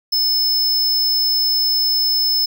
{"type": "tone", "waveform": "square", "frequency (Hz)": 5230, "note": "E8", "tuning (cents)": -15, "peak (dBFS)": -15, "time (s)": [0.12, 2.46], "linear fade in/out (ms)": 10, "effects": []}